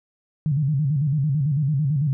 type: tone with vibrato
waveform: sine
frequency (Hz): 144.3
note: D3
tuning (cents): -30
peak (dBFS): -18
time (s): 0.46-2.13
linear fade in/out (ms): 0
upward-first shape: square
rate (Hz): 9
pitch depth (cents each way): 120
effects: none